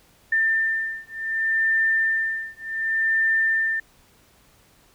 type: beating tone pair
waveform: sine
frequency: 1792 / 1792.67 Hz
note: A6 / A6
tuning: +31 / +32 cents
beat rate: 0.67 Hz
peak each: -23 dBFS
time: 0.32-3.8 s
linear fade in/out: 5 ms
effects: pink hiss -57 dBFS RMS until 4.94 s